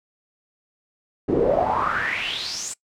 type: noise with band-pass filter sweep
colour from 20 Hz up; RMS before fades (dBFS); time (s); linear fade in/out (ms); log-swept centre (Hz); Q
brown; -23; 1.28-2.74; 10; 340 to 8000; 6.9
effects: noise-tail reverb RT60 0.1 s tail -21 dB re dry